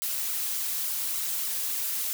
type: noise with flanger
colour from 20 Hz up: blue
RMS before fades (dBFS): -30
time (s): 0.02-2.13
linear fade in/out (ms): 0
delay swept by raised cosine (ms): 1.1 to 4.9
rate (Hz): 3.5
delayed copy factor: -0.7
effects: none